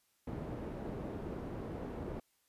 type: low-pass noise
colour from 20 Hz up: white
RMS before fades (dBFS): -42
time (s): 0.27-2.2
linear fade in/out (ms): 5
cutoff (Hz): 410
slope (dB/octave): 12
effects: white hiss -75 dBFS RMS until 2.48 s + resampled to 32000 Hz

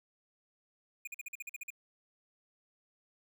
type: tone bursts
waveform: square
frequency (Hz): 2443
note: D#7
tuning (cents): -32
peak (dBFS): -40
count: 10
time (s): 1.05-1.704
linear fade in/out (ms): 5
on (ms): 24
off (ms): 46
effects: none

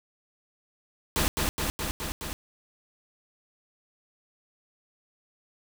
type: noise with echo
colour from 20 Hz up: pink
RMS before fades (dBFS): -25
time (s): 1.16-1.28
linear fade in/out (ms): 0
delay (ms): 210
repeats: 5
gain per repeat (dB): -2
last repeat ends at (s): 2.33
effects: none

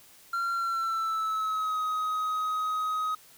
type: tone with pitch glide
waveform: triangle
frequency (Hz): 1375 to 1260.9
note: F6 to D#6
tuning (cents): -27 to +23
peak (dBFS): -25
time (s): 0.33-3.15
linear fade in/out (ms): 5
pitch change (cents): -150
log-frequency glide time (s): 0.52-1.79
effects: white hiss -55 dBFS RMS until 3.37 s

